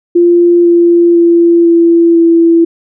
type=tone with pitch steps; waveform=sine; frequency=346.6 / 343.4 / 340.3 / 337.1 / 334 Hz; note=F4 / F4 / F4 / E4 / E4; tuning=-13 / -29 / -45 / +39 / +23 cents; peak=-3 dBFS; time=0.15-2.65 s; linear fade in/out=10 ms; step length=500 ms; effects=none